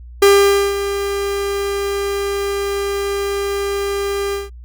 45% pulse tone with ADSR envelope, 399.6 Hz, G4, 33 cents sharp, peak -6 dBFS, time 0.22-4.5 s, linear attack 6 ms, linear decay 510 ms, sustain -12 dB, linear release 170 ms, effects added 60 Hz sine -33 dBFS peak until 4.64 s + Opus 48 kbps

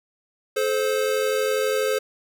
square tone pair together, 431.1 / 523.3 Hz, A4 / C5, -35 / 0 cents, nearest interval minor third, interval 335 cents, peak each -24 dBFS, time 0.56-1.99 s, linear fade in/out 10 ms, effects none

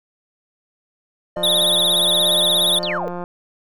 triangle tone with tremolo, 604 Hz, D5, 48 cents sharp, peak -21 dBFS, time 1.36-2.98 s, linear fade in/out 5 ms, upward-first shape sine, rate 1.3 Hz, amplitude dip 40%
click train, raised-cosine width 1 ms, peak -16 dBFS, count 330, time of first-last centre 1.37-3.239 s, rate 176 Hz
square tone with vibrato, 3602 Hz, A7, 40 cents sharp, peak -15 dBFS, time 1.43-2.79 s, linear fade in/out 5 ms, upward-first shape triangle, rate 17 Hz, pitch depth 130 cents each way
sine exponential sweep, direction down, 4749 to 440 Hz, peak -22 dBFS, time 2.83-3.08 s, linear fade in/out 0 ms
effects none

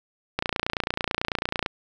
click train, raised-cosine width 0.3 ms, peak -8 dBFS, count 38, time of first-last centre 0.39-1.661 s, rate 29.1 Hz, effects none

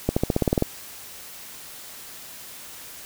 accelerating click train, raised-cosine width 2 ms, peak -6 dBFS, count 10, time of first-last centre 0.09-0.624 s, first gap 75 ms, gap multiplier 0.94, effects white hiss -41 dBFS RMS until 3.05 s

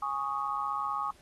sine chord, Ab suspended fourth, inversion none, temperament equal, 830.6 / 1108.7 / 1244.5 Hz, Ab5 / Db6 / Eb6, 0 / 0 / 0 cents, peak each -36 / -33 / -34 dBFS, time 0.02-1.11 s, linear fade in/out 5 ms, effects pink hiss -61 dBFS RMS until 1.21 s + AAC 32 kbps

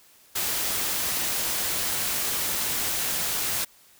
white noise, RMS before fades -27 dBFS, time 0.35-3.65 s, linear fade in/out 10 ms, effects white hiss -56 dBFS RMS until 3.99 s

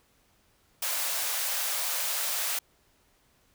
white high-pass noise, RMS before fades -30 dBFS, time 0.82-2.59 s, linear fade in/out 5 ms, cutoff 510 Hz, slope 48 dB/octave, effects pink hiss -66 dBFS RMS until 3.54 s

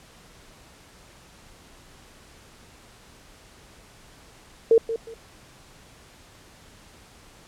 sine tone with echo, 454.7 Hz, A#4, 43 cents flat, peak -12 dBFS, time 4.71-4.78 s, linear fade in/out 2 ms, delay 180 ms, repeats 2, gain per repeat -12 dB, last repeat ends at 5.14 s, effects pink hiss -51 dBFS RMS until 7.47 s + low-pass 10000 Hz 12 dB/octave

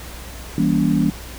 sine chord, E diminished seventh, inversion none, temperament just, 164.81 / 197.78 / 237.3 / 284.8 Hz, E3 / G3 / Bb3 / Db4, 0 / +16 / +31 / +47 cents, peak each -20 dBFS, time 0.58-1.1 s, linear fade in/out 2 ms, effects added 60 Hz sine -35 dBFS peak until 1.38 s + pink hiss -37 dBFS RMS until 1.38 s

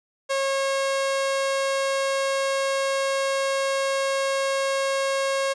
sawtooth tone, 544 Hz, C#5, 33 cents flat, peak -18 dBFS, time 0.29-5.54 s, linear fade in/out 20 ms, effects resampled to 22050 Hz

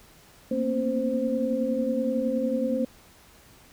sine tone cluster, 231.8 / 242.6 / 270.5 / 521 Hz, A#3 / B3 / C#4 / C5, -10 / -31 / -42 / -7 cents, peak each -28 / -32 / -30 / -27 dBFS, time 0.51-2.85 s, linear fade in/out 5 ms, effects pink hiss -54 dBFS RMS until 3.72 s

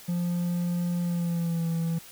triangle tone with pitch glide, 174.61 to 165.76 Hz, F3 to E3, 0 to +10 cents, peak -23 dBFS, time 0.08-1.99 s, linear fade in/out 10 ms, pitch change -90 cents, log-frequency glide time 1.01-1.67 s, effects white hiss -48 dBFS RMS until 2.11 s

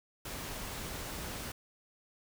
pink noise, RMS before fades -41 dBFS, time 0.25-1.52 s, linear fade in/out 5 ms, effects none

